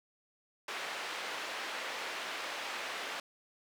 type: band-pass noise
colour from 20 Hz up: white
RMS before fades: -40 dBFS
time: 0.68-3.2 s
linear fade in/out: 2 ms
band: 450 to 2700 Hz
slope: 12 dB/octave
effects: none